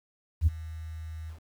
sine tone with ADSR envelope, 79.8 Hz, D#2, 44 cents sharp, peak -15 dBFS, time 0.41-1.4 s, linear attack 59 ms, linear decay 20 ms, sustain -21 dB, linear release 110 ms, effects tanh soft clip ceiling -14 dBFS + 9-bit

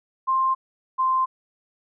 sine tone pair in turn, 1053 / 1043.3 Hz, C6 / C6, +11 / -5 cents, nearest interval unison, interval 16 cents, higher first, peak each -18 dBFS, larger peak neither, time 0.27-0.55 / 0.98-1.26 s, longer neither, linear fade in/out 20 ms, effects none

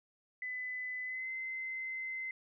sine tone with pitch glide, 2007 to 2061 Hz, B6 to C7, +27 to -27 cents, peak -37 dBFS, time 0.42-2.31 s, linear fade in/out 2 ms, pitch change +46 cents, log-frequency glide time 1.04-1.3 s, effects none

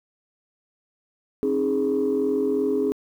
sine chord, Ab major, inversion first, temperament equal with one note detuned, 268.1 / 311.1 / 415.3 Hz, C4 / Eb4 / Ab4, +42 / 0 / 0 cents, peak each -24 / -27 / -21 dBFS, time 1.43-2.92 s, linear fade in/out 0 ms, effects tanh soft clip ceiling -14 dBFS + 9-bit

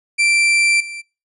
40% pulse tone with level steps, 2349 Hz, D7, in tune, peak -12 / -28 dBFS, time 0.18-1.02 s, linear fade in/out 20 ms, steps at 0.8 s, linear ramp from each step 5 ms, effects noise-tail reverb RT60 0.3 s tail -23 dB re dry + resampled to 24000 Hz

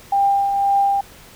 sine tone with tremolo, 796 Hz, G5, 26 cents sharp, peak -12 dBFS, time 0.12-1.01 s, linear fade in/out 5 ms, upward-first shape triangle, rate 1.9 Hz, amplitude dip 45%, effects pink hiss -44 dBFS RMS until 1.35 s

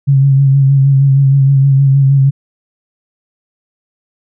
sine tone with vibrato, 137 Hz, C#3, 20 cents flat, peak -5 dBFS, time 0.07-2.31 s, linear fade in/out 20 ms, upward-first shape sine, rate 6.4 Hz, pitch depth 33 cents each way, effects none

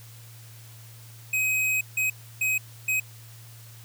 square tone bursts at uneven times, 2530 Hz, D#7, 28 cents sharp, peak -23 dBFS, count 4, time 1.33-1.81 / 1.97-2.1 / 2.41-2.58 / 2.88-3 s, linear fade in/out 5 ms, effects added 114 Hz sine -45 dBFS peak until 3.84 s + white hiss -51 dBFS RMS until 3.84 s

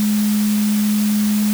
sine tone in noise, 210 Hz, G#3, 19 cents sharp, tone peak -14 dBFS, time 0-1.53 s, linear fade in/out 0 ms, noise white, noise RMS -28 dBFS, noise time 0-1.53 s, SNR +11 dB, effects none

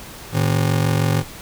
40% pulse ring-modulated tone, 132.2 Hz, C3, 18 cents sharp, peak -12 dBFS, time 0.32-1.24 s, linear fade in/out 50 ms, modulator 23.2 Hz, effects pink hiss -37 dBFS RMS until 1.41 s

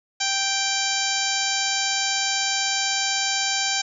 harmonic tone, 784 Hz, G5, in tune, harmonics 1 / 2 / 3 / 4 / 5 / 6 / 7 / 8 / 9, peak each -30 / -30 / -30 / -30 / -30 / -30 / -30 / -30 / -30 dBFS, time 0.2-3.82 s, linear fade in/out 10 ms, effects none

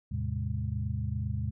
sine tone cluster, 80.7 / 108.3 / 130.9 / 204.8 Hz, E2 / A2 / C3 / G#3, -36 / -27 / +1 / -24 cents, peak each -34 / -33 / -36 / -40 dBFS, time 0.11-1.51 s, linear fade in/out 10 ms, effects none

